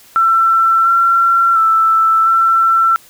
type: tone with pitch steps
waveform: sine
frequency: 1342 / 1362 / 1324 / 1343 Hz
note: E6 / F6 / E6 / E6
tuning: +31 / -44 / +7 / +32 cents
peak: -8 dBFS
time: 0.16-2.96 s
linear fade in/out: 0 ms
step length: 700 ms
effects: white hiss -44 dBFS RMS until 3.09 s